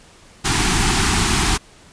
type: band-stop noise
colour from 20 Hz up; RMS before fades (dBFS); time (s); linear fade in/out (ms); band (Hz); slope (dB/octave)
pink; -17; 0.44-1.58; 20; 410 to 720; 96
effects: pink hiss -47 dBFS RMS until 1.92 s + resampled to 22050 Hz